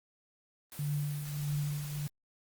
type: noise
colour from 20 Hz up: white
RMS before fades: -47 dBFS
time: 0.72-2.08 s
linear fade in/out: 0 ms
type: tone with tremolo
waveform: sine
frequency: 146.5 Hz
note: D3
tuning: 4 cents flat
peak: -29 dBFS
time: 0.79-2.07 s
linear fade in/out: 2 ms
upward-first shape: triangle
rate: 1.6 Hz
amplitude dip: 65%
effects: Opus 32 kbps